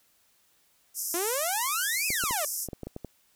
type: band-pass noise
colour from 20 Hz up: white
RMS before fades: -33 dBFS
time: 0.94-2.68 s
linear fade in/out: 50 ms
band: 5200 to 14000 Hz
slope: 96 dB/octave
type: exponential two-way sweep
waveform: sawtooth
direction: up then down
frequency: 329.6 to 2632 to 568 Hz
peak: -25 dBFS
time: 1.14-2.45 s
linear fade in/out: 2 ms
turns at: 2.07 s
type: clicks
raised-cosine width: 2 ms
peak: -23 dBFS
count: 9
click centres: 2.104 / 2.238 / 2.309 / 2.687 / 2.732 / 2.833 / 2.87 / 2.964 / 3.047 s
effects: white hiss -66 dBFS RMS until 3.35 s